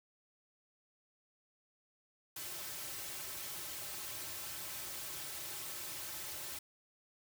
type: noise with comb filter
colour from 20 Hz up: white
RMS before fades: -44 dBFS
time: 2.36-6.59 s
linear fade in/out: 5 ms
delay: 4.2 ms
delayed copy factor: -0.9
effects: none